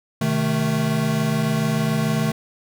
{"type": "chord", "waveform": "square", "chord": "A diminished", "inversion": "first", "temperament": "equal with one note detuned", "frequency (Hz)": [128.64, 155.56, 220], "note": ["C3", "Eb3", "A3"], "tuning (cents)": [-29, 0, 0], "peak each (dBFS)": [-27, -23, -23], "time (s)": [0.21, 2.32], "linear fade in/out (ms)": 5, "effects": []}